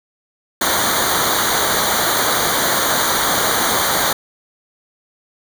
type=noise with comb filter; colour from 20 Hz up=pink; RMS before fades=-17 dBFS; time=0.61-4.13 s; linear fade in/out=5 ms; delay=0.38 ms; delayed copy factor=-0.95; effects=none